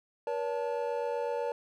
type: tone cluster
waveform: triangle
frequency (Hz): 478 / 566 / 880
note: A#4 / C#5 / A5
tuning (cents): +43 / +36 / 0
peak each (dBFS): -31 / -33 / -35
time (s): 0.27-1.52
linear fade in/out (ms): 2
effects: none